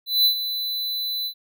square tone with ADSR envelope, 4000 Hz, B7, 21 cents sharp, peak -14 dBFS, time 0.06-1.34 s, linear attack 190 ms, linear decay 93 ms, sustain -11 dB, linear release 80 ms, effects none

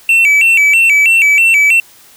triangle tone with vibrato, 2489 Hz, D#7, in tune, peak -4 dBFS, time 0.09-1.8 s, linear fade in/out 2 ms, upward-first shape square, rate 3.1 Hz, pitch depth 140 cents each way, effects white hiss -42 dBFS RMS until 2.16 s

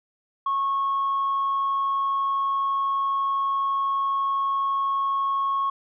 sine tone, 1097 Hz, C#6, 18 cents flat, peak -20 dBFS, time 0.46-5.7 s, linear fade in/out 5 ms, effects tanh soft clip ceiling -18 dBFS

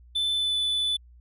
triangle tone with pitch glide, 3520 to 3486 Hz, A7 to A7, 0 to -17 cents, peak -22 dBFS, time 0.15-0.97 s, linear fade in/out 10 ms, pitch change -17 cents, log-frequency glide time 0.34-0.58 s, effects added 60 Hz sine -49 dBFS peak until 1.2 s

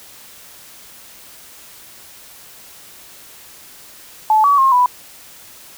sine tone with pitch steps, 866 / 1137 / 1070 / 989 Hz, A5 / C#6 / C6 / B5, -28 / +44 / +38 / +2 cents, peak -9 dBFS, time 4.3-4.86 s, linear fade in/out 2 ms, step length 140 ms, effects white hiss -41 dBFS RMS until 5.77 s

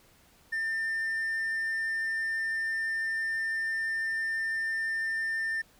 triangle tone with hard clipping, 1797 Hz, A6, 36 cents sharp, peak -29 dBFS, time 0.52-5.62 s, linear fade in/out 10 ms, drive 5 dB, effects pink hiss -61 dBFS RMS until 5.79 s

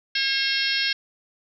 harmonic tone, 540 Hz, C#5, 45 cents flat, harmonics 3 / 4 / 5 / 6 / 7 / 8 / 9 / 10, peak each -28 / -30 / -29 / -29 / -31 / -28 / -34 / -29 dBFS, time 0.15-0.93 s, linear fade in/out 5 ms, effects none

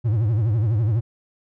triangle tone with vibrato, 110 Hz, A2, in tune, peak -15 dBFS, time 0.04-1.01 s, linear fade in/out 20 ms, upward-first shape triangle, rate 12 Hz, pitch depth 200 cents each way, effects none

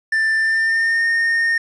triangle tone with pitch glide, 1776 to 1835.4 Hz, A6 to A#6, +16 to -27 cents, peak -13 dBFS, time 0.12-1.58 s, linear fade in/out 5 ms, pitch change +57 cents, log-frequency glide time 0.35-1.05 s, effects resampled to 22050 Hz + 8-bit

